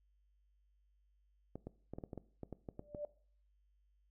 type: clicks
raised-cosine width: 2 ms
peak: -31 dBFS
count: 12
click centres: 1.556 / 1.67 / 1.936 / 1.985 / 2.038 / 2.132 / 2.177 / 2.433 / 2.527 / 2.688 / 2.794 / 2.948 s
type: tone with exponential growth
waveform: sine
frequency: 590 Hz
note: D5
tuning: 8 cents sharp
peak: -36 dBFS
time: 2.77-3.05 s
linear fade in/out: 2 ms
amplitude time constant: 59 ms
effects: noise-tail reverb RT60 0.5 s tail -19 dB re dry + added 50 Hz sine -70 dBFS peak until 4.1 s